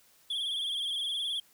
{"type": "tone with vibrato", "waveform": "triangle", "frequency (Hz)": 3322, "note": "G#7", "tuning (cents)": 0, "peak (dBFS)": -29, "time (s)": [0.3, 1.4], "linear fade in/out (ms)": 5, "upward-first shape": "sine", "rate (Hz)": 19, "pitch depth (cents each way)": 76, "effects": ["white hiss -63 dBFS RMS until 1.53 s"]}